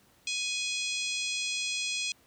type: harmonic tone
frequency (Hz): 835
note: G#5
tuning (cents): +9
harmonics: 3 / 4 / 5 / 6 / 7 / 8 / 9 / 10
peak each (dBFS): -34 / -36 / -38 / -40 / -41 / -42 / -43 / -44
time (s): 0.27-2.12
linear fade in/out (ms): 2
effects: pink hiss -63 dBFS RMS until 2.26 s + high-pass 60 Hz 12 dB/octave